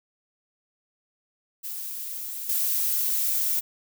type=noise with level steps; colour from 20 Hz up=violet; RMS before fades=-34 / -25 dBFS; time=1.63-3.61 s; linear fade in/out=20 ms; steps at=2.49 s; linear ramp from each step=2 ms; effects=none